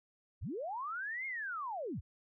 sine linear two-way sweep, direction up then down, 41.48 to 2169 to 41.48 Hz, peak -37 dBFS, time 0.41-2.01 s, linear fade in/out 20 ms, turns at 1.26 s, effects none

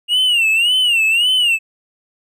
triangle tone with vibrato, 2817 Hz, F7, 14 cents sharp, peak -10 dBFS, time 0.08-1.59 s, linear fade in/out 50 ms, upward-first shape sine, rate 1.8 Hz, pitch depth 140 cents each way, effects none

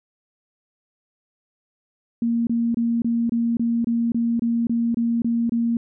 sine tone bursts, 233.1 Hz, A#3, in tune, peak -18 dBFS, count 13, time 2.22-5.77 s, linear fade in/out 2 ms, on 250 ms, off 25 ms, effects none

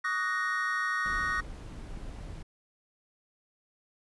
triangle chord, D# minor seventh, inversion third, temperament equal with one note detuned, 1132 / 1244.5 / 1480 / 1864.7 Hz, C#6 / D#6 / F#6 / A#6, +36 / 0 / 0 / 0 cents, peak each -35 / -33 / -33 / -29 dBFS, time 0.04-1.41 s, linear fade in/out 10 ms
brown noise, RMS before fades -41 dBFS, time 1.05-2.43 s, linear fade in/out 10 ms
effects resampled to 24000 Hz

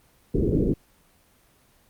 white low-pass noise, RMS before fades -22 dBFS, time 0.34-0.74 s, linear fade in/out 10 ms, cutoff 430 Hz, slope 48 dB/octave, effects pink hiss -60 dBFS RMS until 1.89 s + Opus 24 kbps

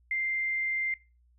sine tone, 2093 Hz, C7, in tune, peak -27 dBFS, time 0.11-0.94 s, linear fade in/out 2 ms, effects noise-tail reverb RT60 0.3 s tail -21 dB re dry + added 60 Hz sine -61 dBFS peak until 1.38 s

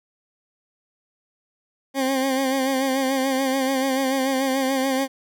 20% pulse tone with vibrato, 266.2 Hz, C4, 30 cents sharp, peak -15 dBFS, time 1.94-5.08 s, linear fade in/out 50 ms, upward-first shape sine, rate 6.9 Hz, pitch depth 45 cents each way, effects none

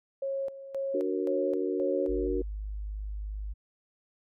sine tone with tremolo, 545 Hz, C#5, 29 cents flat, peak -29 dBFS, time 0.22-2.27 s, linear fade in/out 5 ms, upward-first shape square, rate 1.9 Hz, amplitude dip 75%
sine chord, D augmented, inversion none, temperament equal, 293.7 / 370 / 466.2 Hz, D4 / F#4 / A#4, 0 / 0 / 0 cents, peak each -33 / -30 / -33 dBFS, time 0.94-2.42 s, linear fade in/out 5 ms
sine tone, 51.4 Hz, G#1, 17 cents flat, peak -33 dBFS, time 2.08-3.54 s, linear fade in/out 20 ms
effects none

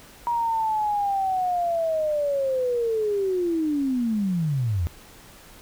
sine linear sweep, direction down, 955 to 77.7 Hz, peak -21 dBFS, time 0.27-4.87 s, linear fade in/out 0 ms, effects pink hiss -48 dBFS RMS until 5.61 s

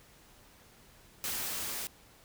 white noise with level ramp, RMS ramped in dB -35 to -38 dBFS, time 1.24-1.87 s, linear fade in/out 0 ms, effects pink hiss -59 dBFS RMS until 2.24 s

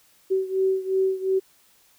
sine beating tone pair, 380 / 382.8 Hz, F#4 / G4, +46 / -41 cents, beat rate 2.8 Hz, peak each -22 / -25 dBFS, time 0.3-1.4 s, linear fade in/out 20 ms, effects white hiss -59 dBFS RMS until 1.98 s

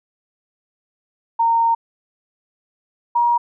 sine tone pair in turn, 921 / 950.2 Hz, A#5 / A#5, -21 / +33 cents, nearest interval minor second, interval 54 cents, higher second, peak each -13 dBFS, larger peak neither, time 1.39-1.75 / 3.15-3.38 s, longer first, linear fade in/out 10 ms, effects none

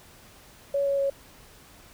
sine tone with pitch steps, 561 / 556.8 / 552.6 Hz, C#5 / C#5 / C#5, +21 / +8 / -6 cents, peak -22 dBFS, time 0.74-1.1 s, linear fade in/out 5 ms, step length 120 ms, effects pink hiss -52 dBFS RMS until 1.93 s

